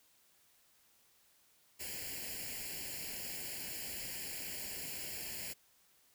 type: noise with comb filter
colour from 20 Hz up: white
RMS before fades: -43 dBFS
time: 1.79-5.54 s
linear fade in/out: 20 ms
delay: 0.41 ms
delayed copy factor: +0.85
effects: white hiss -69 dBFS RMS until 6.14 s